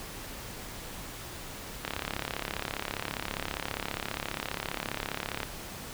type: click train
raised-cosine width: 0.3 ms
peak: -15 dBFS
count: 126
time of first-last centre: 1.85-5.432 s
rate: 34.9 Hz
effects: pink hiss -42 dBFS RMS until 5.93 s